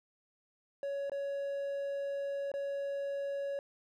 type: tone with dropouts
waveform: triangle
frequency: 559 Hz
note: C#5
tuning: 14 cents sharp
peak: -32 dBFS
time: 0.83-3.59 s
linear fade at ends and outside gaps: 1 ms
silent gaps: 1.097-1.118 / 2.517-2.539 s
effects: none